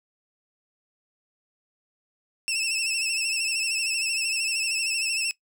20% pulse tone with vibrato, 2659 Hz, E7, 14 cents sharp, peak -19 dBFS, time 2.48-5.31 s, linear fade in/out 0 ms, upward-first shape sine, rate 13 Hz, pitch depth 57 cents each way, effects noise-tail reverb RT60 0.1 s tail -20 dB re dry

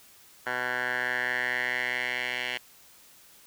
10% pulse tone with band-pass filter sweep, 124.6 Hz, B2, 16 cents sharp, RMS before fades -30 dBFS, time 0.46-2.58 s, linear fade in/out 10 ms, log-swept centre 1400 to 2500 Hz, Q 4.1, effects white hiss -55 dBFS RMS until 3.46 s

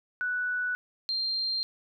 sine tone pair in turn, 1481 / 4179 Hz, F#6 / C8, +1 / -3 cents, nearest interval octave + tritone, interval 1796 cents, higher second, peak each -27 dBFS, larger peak neither, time 0.21-0.75 / 1.09-1.63 s, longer neither, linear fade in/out 0 ms, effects none

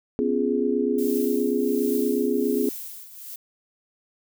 sine chord, C# dominant seventh, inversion third, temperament just, 249.5 / 277.2 / 346.5 / 415.8 Hz, B3 / C#4 / E#4 / G#4, +18 / 0 / -14 / +2 cents, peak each -25 / -27 / -28 / -24 dBFS, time 0.19-2.69 s, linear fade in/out 0 ms
violet noise with tremolo, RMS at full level -34 dBFS, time 0.98-3.36 s, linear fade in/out 5 ms, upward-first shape triangle, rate 1.3 Hz, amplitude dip 75%
effects none

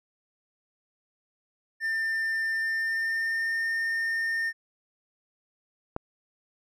triangle tone with pitch glide, 1795 to 1819 Hz, A6 to A#6, +34 to -43 cents, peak -24 dBFS, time 1.8-4.53 s, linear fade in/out 50 ms, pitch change +23 cents, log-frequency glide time 2.51-3.64 s
click, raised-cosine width 1 ms, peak -16 dBFS, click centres 5.964 s
effects none

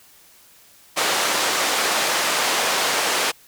pink band-pass noise, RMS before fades -21 dBFS, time 0.96-3.32 s, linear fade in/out 20 ms, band 550 to 8800 Hz, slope 12 dB/octave, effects white hiss -51 dBFS RMS until 3.47 s

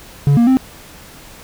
triangle tone with pitch steps, 142.2 / 235.2 / 261.4 Hz, C#3 / A#3 / C4, +45 / +16 / -1 cents, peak -6 dBFS, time 0.27-0.57 s, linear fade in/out 0 ms, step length 100 ms, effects pink hiss -39 dBFS RMS until 1.43 s

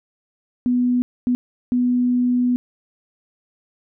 sine tone bursts at uneven times, 246.9 Hz, B3, in tune, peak -15 dBFS, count 3, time 0.66-1.02 / 1.27-1.35 / 1.72-2.56 s, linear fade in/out 0 ms, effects none

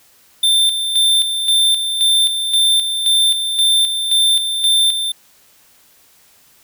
square tone with tremolo, 3572 Hz, A7, 25 cents sharp, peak -11 dBFS, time 0.43-5.12 s, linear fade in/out 5 ms, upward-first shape square, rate 1.9 Hz, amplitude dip 55%, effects white hiss -51 dBFS RMS until 6.63 s

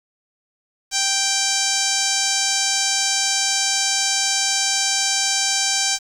5% pulse tone with low-pass filter, 784 Hz, G5, in tune, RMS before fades -20 dBFS, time 0.91-5.99 s, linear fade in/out 50 ms, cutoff 6600 Hz, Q 2.6, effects 7-bit

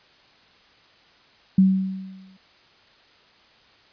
sine tone with exponential decay, 190 Hz, F#3, 46 cents sharp, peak -10 dBFS, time 1.58-2.37 s, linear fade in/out 5 ms, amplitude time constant 170 ms, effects white hiss -55 dBFS RMS until 3.92 s + resampled to 11025 Hz

